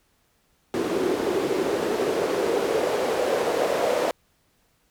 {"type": "noise with band-pass filter sweep", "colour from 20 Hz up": "white", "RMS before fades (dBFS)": -24, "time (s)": [0.74, 4.11], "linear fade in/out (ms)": 0, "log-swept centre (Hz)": [340, 550], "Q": 3.6, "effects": ["pink hiss -66 dBFS RMS until 4.9 s"]}